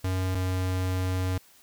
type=tone pair in turn; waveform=square; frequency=93.1 / 92.56 Hz; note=F#2 / F#2; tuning=+11 / +1 cents; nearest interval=unison; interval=10 cents; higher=first; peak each=-26 dBFS; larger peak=neither; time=0.04-0.35 / 0.35-1.38 s; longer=second; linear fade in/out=5 ms; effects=white hiss -57 dBFS RMS until 1.62 s